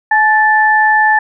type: tone pair together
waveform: sine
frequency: 855.9 / 1760 Hz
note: A5 / A6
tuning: -48 / 0 cents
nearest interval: octave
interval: 1248 cents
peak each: -10 dBFS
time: 0.11-1.19 s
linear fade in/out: 5 ms
effects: none